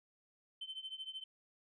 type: tone with tremolo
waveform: sine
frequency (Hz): 3079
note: G7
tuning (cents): -32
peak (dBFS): -38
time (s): 0.61-1.24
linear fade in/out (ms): 5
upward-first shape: triangle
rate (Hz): 13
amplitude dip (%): 95
effects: tanh soft clip ceiling -38 dBFS